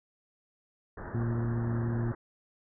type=low-pass noise; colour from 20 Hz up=pink; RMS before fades=-41 dBFS; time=0.97-2.15 s; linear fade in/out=5 ms; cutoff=1800 Hz; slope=96 dB/octave
type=harmonic tone; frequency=116.54 Hz; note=A#2; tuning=in tune; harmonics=1 / 2 / 3; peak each=-29 / -35 / -39 dBFS; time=1.14-2.12 s; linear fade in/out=5 ms
effects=none